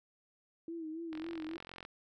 sine tone with vibrato, 323.9 Hz, E4, 30 cents flat, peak -39 dBFS, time 0.68-1.57 s, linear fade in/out 2 ms, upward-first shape sine, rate 3.6 Hz, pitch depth 68 cents each way
click train, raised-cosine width 0.3 ms, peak -31 dBFS, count 33, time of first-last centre 1.13-1.851 s, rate 44.4 Hz
effects none

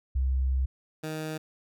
sine / 15% pulse tone pair in turn, 65.41 / 156.29 Hz, C2 / D#3, 0 / +8 cents, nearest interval octave + minor third, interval 1508 cents, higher second, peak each -23 / -26 dBFS, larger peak first, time 0.15-0.66 / 1.03-1.38 s, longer first, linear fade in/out 10 ms, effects none

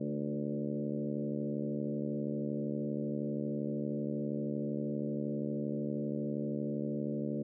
harmonic tone with a mistuned harmonic, 72.7 Hz, D2, 17 cents flat, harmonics 2 / 3 / 4 / 5 / 6 / 7 / 8, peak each -40 / -36 / -40 / -43 / -45 / -44 / -45 dBFS, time 0-7.43 s, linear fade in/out 10 ms, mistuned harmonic 4, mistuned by +26 cents, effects none

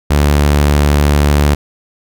sawtooth tone, 72.9 Hz, D2, 12 cents flat, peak -4 dBFS, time 0.1-1.55 s, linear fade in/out 10 ms, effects none

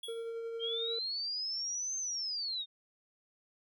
square tone with exponential decay, 3350 Hz, G#7, 14 cents sharp, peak -39 dBFS, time 0.03-0.37 s, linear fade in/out 5 ms, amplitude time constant 73 ms
triangle tone with tremolo, 459 Hz, A#4, 27 cents flat, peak -34 dBFS, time 0.08-0.99 s, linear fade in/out 5 ms, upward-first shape triangle, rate 11 Hz, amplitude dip 30%
sine linear two-way sweep, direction up then down, 3131 to 6330 to 3623 Hz, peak -34 dBFS, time 0.59-2.66 s, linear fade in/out 50 ms, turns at 1.97 s
effects none

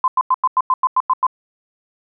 sine tone bursts, 1028 Hz, C6, 31 cents flat, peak -11 dBFS, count 10, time 0.04-1.267 s, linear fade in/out 2 ms, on 39 ms, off 93 ms, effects none

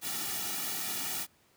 white noise with comb filter, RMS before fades -35 dBFS, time 0.01-1.27 s, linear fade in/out 50 ms, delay 1.9 ms, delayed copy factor -1, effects pink hiss -66 dBFS RMS until 1.56 s + high-pass 80 Hz 12 dB/octave

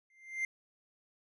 triangle tone with exponential growth, 2093 Hz, C7, in tune, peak -27 dBFS, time 0.1-0.45 s, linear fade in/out 2 ms, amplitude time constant 76 ms, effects resampled to 24000 Hz

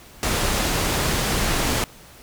pink low-pass noise, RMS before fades -22 dBFS, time 0.23-1.84 s, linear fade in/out 0 ms, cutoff 12000 Hz, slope 12 dB/octave, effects pink hiss -46 dBFS RMS until 2.22 s

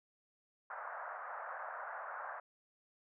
white band-pass noise, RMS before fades -45 dBFS, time 0.7-2.4 s, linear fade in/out 5 ms, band 580 to 1600 Hz, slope 48 dB/octave, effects none

